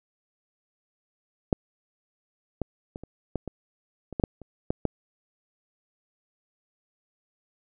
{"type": "clicks", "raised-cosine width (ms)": 2, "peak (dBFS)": [-7, -14, -23, -27, -14, -20, -24, -14, -6, -29, -11, -10], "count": 12, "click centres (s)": [1.528, 2.617, 2.959, 3.036, 3.357, 3.477, 4.127, 4.198, 4.238, 4.417, 4.705, 4.853], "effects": []}